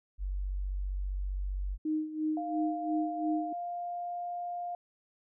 sine tone, 47.6 Hz, F#1, 50 cents sharp, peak -31 dBFS, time 0.18-1.78 s, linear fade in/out 50 ms
sine tone with tremolo, 310 Hz, D#4, 6 cents flat, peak -27 dBFS, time 1.85-3.53 s, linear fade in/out 5 ms, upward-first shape sine, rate 2.9 Hz, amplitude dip 75%
sine tone with pitch glide, 698.5 to 703.4 Hz, F5 to F5, 0 to +12 cents, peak -34 dBFS, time 2.37-4.75 s, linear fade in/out 2 ms, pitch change +12 cents, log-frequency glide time 3.29-4.27 s
effects none

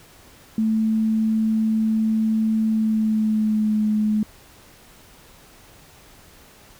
sine tone with pitch glide, 220 to 213.4 Hz, A3 to G#3, 0 to +47 cents, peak -17 dBFS, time 0.58-4.23 s, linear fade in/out 2 ms, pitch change -53 cents, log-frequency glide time 2.68-3.84 s, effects pink hiss -49 dBFS RMS until 6.79 s

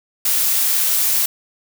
blue noise, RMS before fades -17 dBFS, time 0.25-1.26 s, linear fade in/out 5 ms, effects none

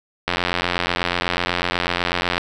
click train, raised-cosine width 0.3 ms, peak -3 dBFS, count 186, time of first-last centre 0.28-2.38 s, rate 88.1 Hz, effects none

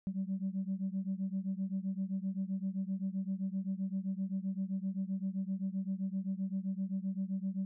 sine beating tone pair, 188.7 / 196.4 Hz, F#3 / G3, +34 / +4 cents, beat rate 7.7 Hz, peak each -35 / -36 dBFS, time 0.07-7.65 s, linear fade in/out 0 ms, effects tanh soft clip ceiling -28 dBFS

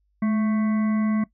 harmonic tone with a mistuned harmonic, 221 Hz, A3, 8 cents sharp, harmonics 1 / 3 / 5 / 7 / 9 / 10, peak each -19 / -37 / -36 / -46 / -40 / -50 dBFS, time 0.22-1.24 s, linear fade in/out 5 ms, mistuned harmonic 1, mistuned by -55 cents, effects noise-tail reverb RT60 0.1 s tail -19 dB re dry + added 50 Hz sine -65 dBFS peak until 1.33 s

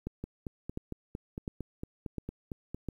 two click trains, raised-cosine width 3 ms, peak -24 / -22 dBFS, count 12 / 5, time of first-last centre 0.24-2.746 / 0.07-2.887 s, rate 4.39 / 1.42 Hz, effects 10-bit

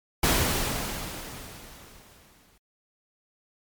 pink noise with exponential decay, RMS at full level -21 dBFS, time 0.23-2.58 s, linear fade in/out 5 ms, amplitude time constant 510 ms, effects MP3 96 kbps

